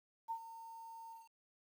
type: tone with ADSR envelope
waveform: sine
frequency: 910 Hz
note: A#5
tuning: 42 cents flat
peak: -36 dBFS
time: 0.28-1.3 s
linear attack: 28 ms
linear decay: 77 ms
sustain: -13 dB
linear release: 180 ms
effects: 11-bit